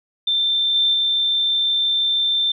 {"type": "tone with level steps", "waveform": "sine", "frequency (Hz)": 3567, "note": "A7", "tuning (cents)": 23, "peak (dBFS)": [-16, -14, -16], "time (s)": [0.27, 2.52], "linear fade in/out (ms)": 5, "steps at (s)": [0.74, 0.93], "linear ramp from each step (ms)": 20, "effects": []}